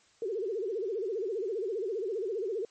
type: tone with vibrato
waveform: sine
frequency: 415.3 Hz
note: G#4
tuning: in tune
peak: -30 dBFS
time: 0.22-2.65 s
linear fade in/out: 2 ms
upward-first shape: sine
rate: 15 Hz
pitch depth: 220 cents each way
effects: white hiss -64 dBFS RMS until 2.7 s + MP3 32 kbps